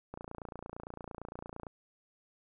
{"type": "click train", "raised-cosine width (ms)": 1, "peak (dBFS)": -28, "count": 45, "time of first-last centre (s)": [0.14, 1.668], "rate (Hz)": 28.8, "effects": []}